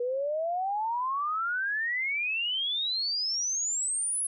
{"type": "exponential sweep", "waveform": "sine", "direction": "up", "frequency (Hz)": [477.6, 10750], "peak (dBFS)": -27, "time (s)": [0, 4.27], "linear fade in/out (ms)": 5, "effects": []}